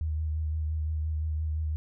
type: tone with vibrato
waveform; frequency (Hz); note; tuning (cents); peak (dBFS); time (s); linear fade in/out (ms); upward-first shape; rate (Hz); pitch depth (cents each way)
sine; 77.78; D#2; 0; -27; 0.01-1.76; 0; sine; 5.8; 27
effects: none